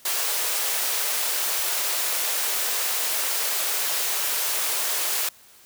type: high-pass noise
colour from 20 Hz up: white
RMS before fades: -25 dBFS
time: 0.05-5.29 s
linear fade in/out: 5 ms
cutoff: 410 Hz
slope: 24 dB/octave
effects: white hiss -52 dBFS RMS until 5.65 s